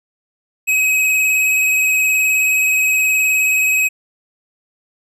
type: tone with vibrato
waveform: square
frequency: 2543 Hz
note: D#7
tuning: 37 cents sharp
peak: -13 dBFS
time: 0.67-3.89 s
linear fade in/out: 20 ms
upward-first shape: sine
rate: 19 Hz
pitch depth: 16 cents each way
effects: resampled to 32000 Hz

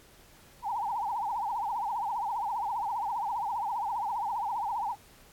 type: tone with vibrato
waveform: sine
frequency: 880 Hz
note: A5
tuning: in tune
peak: -29 dBFS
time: 0.62-4.96 s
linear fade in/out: 50 ms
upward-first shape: triangle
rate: 15 Hz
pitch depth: 220 cents each way
effects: pink hiss -57 dBFS RMS until 5.32 s + AAC 64 kbps

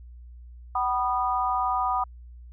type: tone cluster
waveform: sine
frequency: 756 / 982 / 1229 Hz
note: F#5 / B5 / D#6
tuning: +37 / -10 / -22 cents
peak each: -27 dBFS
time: 0.75-2.04 s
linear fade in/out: 5 ms
effects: added 60 Hz sine -42 dBFS peak until 2.52 s

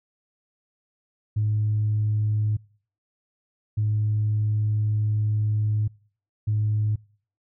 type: tone bursts at uneven times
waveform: sine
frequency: 106.5 Hz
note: G#2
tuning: 44 cents sharp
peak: -19 dBFS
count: 3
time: 1.36-2.57 / 3.77-5.88 / 6.47-6.96 s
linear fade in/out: 10 ms
effects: noise-tail reverb RT60 0.5 s tail -25 dB re dry + tanh soft clip ceiling -16 dBFS

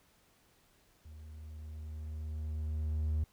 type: tone with level ramp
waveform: triangle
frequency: 77.1 Hz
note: D#2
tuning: 15 cents flat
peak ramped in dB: -46 to -26 dBFS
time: 1.05-3.24 s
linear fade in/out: 5 ms
effects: tanh soft clip ceiling -22 dBFS + pink hiss -68 dBFS RMS until 3.32 s

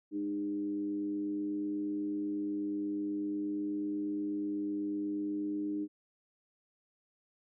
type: tone with frequency modulation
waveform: sine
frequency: 304.7 Hz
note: D#4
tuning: 36 cents flat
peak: -32 dBFS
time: 0.11-5.88 s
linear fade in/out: 50 ms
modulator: 99.5 Hz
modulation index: 0.45
effects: none

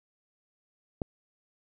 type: click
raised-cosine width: 2 ms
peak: -17 dBFS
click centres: 1.018 s
effects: none

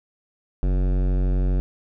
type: tone with hard clipping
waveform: sine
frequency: 46.25 Hz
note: F#1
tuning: in tune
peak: -20 dBFS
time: 0.63-1.6 s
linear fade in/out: 0 ms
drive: 17 dB
effects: none

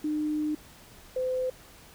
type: tone pair in turn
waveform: sine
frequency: 303.3 / 511.5 Hz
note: D#4 / C5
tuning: -44 / -39 cents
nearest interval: major sixth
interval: 905 cents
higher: second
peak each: -26 dBFS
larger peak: neither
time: 0.04-0.55 / 1.16-1.5 s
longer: first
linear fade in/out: 5 ms
effects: pink hiss -52 dBFS RMS until 1.94 s

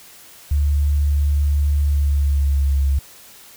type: tone with pitch glide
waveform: sine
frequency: 72.4 to 69.01 Hz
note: D2 to C#2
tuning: -24 to -7 cents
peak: -14 dBFS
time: 0.51-2.99 s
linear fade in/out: 5 ms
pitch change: -83 cents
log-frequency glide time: 1.84-2.83 s
effects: white hiss -44 dBFS RMS until 3.56 s

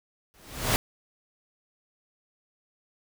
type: noise with exponential growth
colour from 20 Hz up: pink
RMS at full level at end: -20 dBFS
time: 0.34-0.76 s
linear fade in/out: 0 ms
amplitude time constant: 90 ms
effects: none

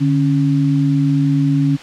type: tone pair together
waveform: sine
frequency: 146.83 / 275.9 Hz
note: D3 / C#4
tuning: 0 / -8 cents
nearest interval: major seventh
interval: 1092 cents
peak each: -14 / -15 dBFS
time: 0-1.77 s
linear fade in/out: 20 ms
effects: white hiss -35 dBFS RMS until 1.82 s + low-pass 4000 Hz 12 dB/octave

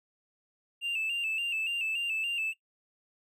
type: tone with vibrato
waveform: triangle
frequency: 2707 Hz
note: E7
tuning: 45 cents sharp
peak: -26 dBFS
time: 0.81-2.54 s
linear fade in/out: 50 ms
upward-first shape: square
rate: 3.5 Hz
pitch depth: 51 cents each way
effects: noise-tail reverb RT60 0.1 s tail -20 dB re dry + tanh soft clip ceiling -25 dBFS

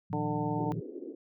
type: chord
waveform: sine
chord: Bb suspended fourth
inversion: none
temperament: equal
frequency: 116.54 / 155.56 / 174.61 Hz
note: Bb2 / Eb3 / F3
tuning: 0 / 0 / 0 cents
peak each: -37 dBFS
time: 0.1-0.81 s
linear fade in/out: 10 ms
type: harmonic tone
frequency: 149.1 Hz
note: D3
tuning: 27 cents sharp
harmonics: 2 / 3 / 4 / 5 / 6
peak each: -34 / -38 / -42 / -39 / -36 dBFS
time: 0.13-0.72 s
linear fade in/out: 0 ms
type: band-pass noise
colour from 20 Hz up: white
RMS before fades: -42 dBFS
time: 0.58-1.15 s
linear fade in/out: 5 ms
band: 280 to 420 Hz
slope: 48 dB/octave
effects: none

